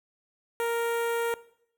sawtooth tone with notch filter, 466.2 Hz, A#4, in tune, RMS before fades -28 dBFS, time 0.6-1.34 s, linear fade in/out 0 ms, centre 4900 Hz, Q 0.72, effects noise-tail reverb RT60 0.7 s tail -19 dB re dry

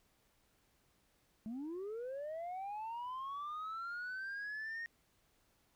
sine linear sweep, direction up, 210.2 to 1864.7 Hz, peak -38 dBFS, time 1.46-4.86 s, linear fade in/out 0 ms, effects tanh soft clip ceiling -39 dBFS + pink hiss -74 dBFS RMS until 5.75 s

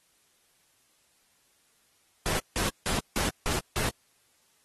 pink noise bursts, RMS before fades -29 dBFS, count 6, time 2.26-3.89 s, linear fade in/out 0 ms, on 130 ms, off 170 ms, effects white hiss -67 dBFS RMS until 4.64 s + AAC 32 kbps

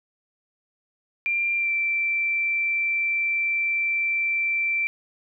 sine tone with pitch glide, 2378 to 2343 Hz, D7 to D7, +21 to -5 cents, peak -21 dBFS, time 1.26-4.87 s, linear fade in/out 0 ms, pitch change -26 cents, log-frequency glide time 1.56-1.7 s, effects none

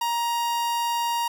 45% pulse tone, 941 Hz, A#5, 16 cents sharp, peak -23 dBFS, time 0.01-1.28 s, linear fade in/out 5 ms, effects none

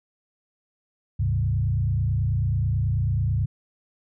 sine tone with frequency modulation, 103.83 Hz, G#2, in tune, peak -20 dBFS, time 1.19-3.46 s, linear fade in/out 10 ms, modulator 29.2 Hz, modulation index 1.2, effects none

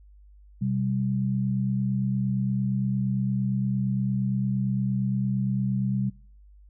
sine tone pair together, 127.3 / 196 Hz, C3 / G3, -47 / 0 cents, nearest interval perfect fifth, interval 747 cents, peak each -26 dBFS, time 0.61-6.1 s, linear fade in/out 10 ms, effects noise-tail reverb RT60 0.5 s tail -24 dB re dry + added 50 Hz sine -49 dBFS peak until 6.69 s

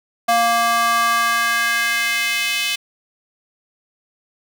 square tone with high-pass filter sweep, 233.1 Hz, A#3, in tune, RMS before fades -18 dBFS, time 0.28-2.76 s, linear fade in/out 10 ms, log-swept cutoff 770 to 2800 Hz, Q 2.5, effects none

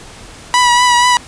sawtooth tone with vibrato, 978 Hz, B5, 17 cents flat, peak -4 dBFS, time 0.54-1.17 s, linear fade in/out 0 ms, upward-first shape triangle, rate 4.2 Hz, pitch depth 34 cents each way, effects pink hiss -35 dBFS RMS until 1.27 s + resampled to 22050 Hz

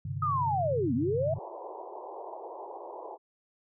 sine chord, G suspended fourth, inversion none, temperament just, 98 / 130.67 / 147 Hz, G2 / C3 / D3, 0 / -2 / +2 cents, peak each -36 / -36 / -37 dBFS, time 0.05-1.39 s, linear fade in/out 5 ms
sine linear two-way sweep, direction down then up, 1272 to 220 to 674 Hz, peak -26 dBFS, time 0.22-1.34 s, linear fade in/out 5 ms, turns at 0.94 s
white band-pass noise, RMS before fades -42 dBFS, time 1.34-3.18 s, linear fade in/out 50 ms, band 340 to 1000 Hz, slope 96 dB/octave
effects none

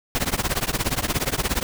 pink noise with tremolo, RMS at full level -20 dBFS, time 0.15-1.63 s, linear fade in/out 0 ms, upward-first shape triangle, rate 17 Hz, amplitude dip 100%, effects none

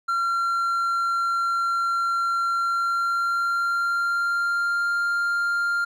triangle tone with pitch glide, 1372 to 1396.8 Hz, F6 to F6, -31 to 0 cents, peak -19 dBFS, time 0.08-5.85 s, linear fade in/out 10 ms, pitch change +31 cents, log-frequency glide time 2.51-4.9 s, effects none

